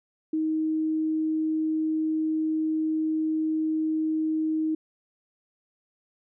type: tone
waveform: sine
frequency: 314.5 Hz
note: D#4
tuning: 19 cents sharp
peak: -23 dBFS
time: 0.33-4.75 s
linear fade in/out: 5 ms
effects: none